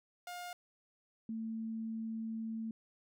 sawtooth / sine tone pair in turn, 710 / 223.6 Hz, F5 / A3, +28 / +28 cents, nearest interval octave + minor sixth, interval 2000 cents, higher first, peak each -39 / -37 dBFS, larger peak second, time 0.27-0.53 / 1.29-2.71 s, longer second, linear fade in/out 2 ms, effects none

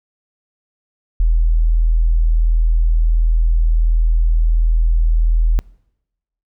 sine tone, 40.71 Hz, E1, 21 cents flat, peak -10 dBFS, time 1.2-5.59 s, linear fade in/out 0 ms, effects noise-tail reverb RT60 0.9 s tail -25 dB re dry

